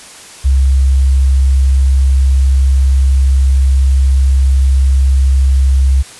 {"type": "tone", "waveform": "sine", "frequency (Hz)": 66.9, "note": "C2", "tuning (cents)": 39, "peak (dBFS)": -6, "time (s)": [0.44, 6.03], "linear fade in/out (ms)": 20, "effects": ["white hiss -34 dBFS RMS until 6.19 s", "resampled to 24000 Hz"]}